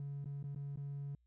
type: tone with dropouts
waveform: triangle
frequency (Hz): 141.2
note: C#3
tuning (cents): +32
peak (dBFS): -37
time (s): 0-1.15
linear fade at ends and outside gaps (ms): 2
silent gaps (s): 0.244-0.257 / 0.428-0.44 / 0.548-0.56 / 0.759-0.773
effects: tanh soft clip ceiling -36 dBFS + added 60 Hz sine -70 dBFS peak until 1.26 s